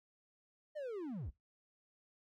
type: linear sweep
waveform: triangle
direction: down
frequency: 624 to 41.27 Hz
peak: -38 dBFS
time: 0.75-1.31 s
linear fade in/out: 20 ms
effects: noise-tail reverb RT60 0.2 s tail -23 dB re dry

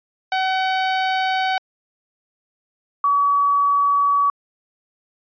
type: tone pair in turn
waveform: sawtooth / sine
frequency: 756 / 1136.7 Hz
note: F#5 / C#6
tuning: +37 / +43 cents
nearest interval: perfect fifth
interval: 706 cents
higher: second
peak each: -14 dBFS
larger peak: neither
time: 0.32-1.58 / 3.04-4.3 s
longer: neither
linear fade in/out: 2 ms
effects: resampled to 11025 Hz

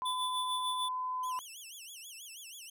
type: tone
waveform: sine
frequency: 1014 Hz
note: B5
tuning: 45 cents sharp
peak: -33 dBFS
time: 0.02-1.39 s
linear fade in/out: 0 ms
type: tone with tremolo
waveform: square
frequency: 3478 Hz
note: A7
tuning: 21 cents flat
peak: -34 dBFS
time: 0.05-0.89 s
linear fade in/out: 10 ms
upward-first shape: sine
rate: 6.7 Hz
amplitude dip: 60%
type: tone with vibrato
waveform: 15% pulse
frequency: 2987 Hz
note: F#7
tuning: 16 cents sharp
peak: -39 dBFS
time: 1.23-2.7 s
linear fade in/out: 5 ms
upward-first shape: sine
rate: 6.2 Hz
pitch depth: 230 cents each way
effects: none

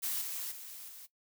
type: noise with level steps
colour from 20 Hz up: blue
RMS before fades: -35 / -39 / -47 / -50 dBFS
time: 0.02-1.07 s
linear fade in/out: 20 ms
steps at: 0.21 / 0.51 / 0.88 s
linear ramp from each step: 10 ms
effects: noise-tail reverb RT60 0.1 s tail -17 dB re dry

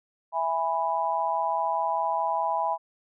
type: chord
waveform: sine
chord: E major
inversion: none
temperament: just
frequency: 659.3 / 824.1 / 988.9 Hz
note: E5 / G#5 / B5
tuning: 0 / -14 / +2 cents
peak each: -30 / -28 / -27 dBFS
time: 0.32-2.78 s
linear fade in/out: 50 ms
effects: none

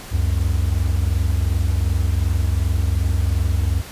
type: tone pair together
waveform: triangle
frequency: 68.4 / 91.09 Hz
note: C#2 / F#2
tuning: -23 / -27 cents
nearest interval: perfect fourth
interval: 496 cents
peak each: -17 dBFS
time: 0.11-3.82 s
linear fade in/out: 20 ms
effects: pink hiss -37 dBFS RMS until 3.91 s + resampled to 32000 Hz

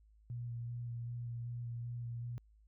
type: tone with vibrato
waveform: sine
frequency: 119 Hz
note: A#2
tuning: 36 cents sharp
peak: -39 dBFS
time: 0.3-2.38 s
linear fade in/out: 0 ms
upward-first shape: square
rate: 2.6 Hz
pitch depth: 14 cents each way
effects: added 53 Hz sine -62 dBFS peak until 2.67 s

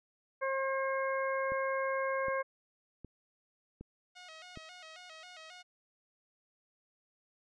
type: harmonic tone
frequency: 536 Hz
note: C5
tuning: 42 cents sharp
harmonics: 1 / 2 / 3 / 4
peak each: -33 / -36 / -39 / -42 dBFS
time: 0.41-2.43 s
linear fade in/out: 20 ms
type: click train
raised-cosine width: 3 ms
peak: -33 dBFS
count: 5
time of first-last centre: 1.52-4.573 s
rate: 1.31 Hz
type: tone with vibrato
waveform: 5% pulse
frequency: 679 Hz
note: F5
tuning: 49 cents flat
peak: -35 dBFS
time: 4.15-5.63 s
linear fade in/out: 20 ms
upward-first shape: square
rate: 3.7 Hz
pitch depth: 110 cents each way
effects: low-pass 4000 Hz 12 dB/octave

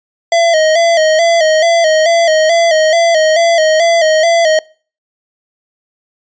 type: tone with vibrato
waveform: square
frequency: 650 Hz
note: E5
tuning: 24 cents flat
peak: -8 dBFS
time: 0.32-4.59 s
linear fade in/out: 2 ms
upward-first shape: square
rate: 2.3 Hz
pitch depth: 65 cents each way
effects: noise-tail reverb RT60 0.4 s tail -24 dB re dry + resampled to 16000 Hz

